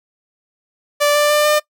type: tone with pitch steps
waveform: sawtooth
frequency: 585 / 590.4 / 595.9 / 601.4 Hz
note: D5 / D5 / D5 / D5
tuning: -7 / +9 / +25 / +41 cents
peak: -8 dBFS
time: 1-1.6 s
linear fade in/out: 20 ms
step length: 150 ms
effects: noise-tail reverb RT60 0.1 s tail -21 dB re dry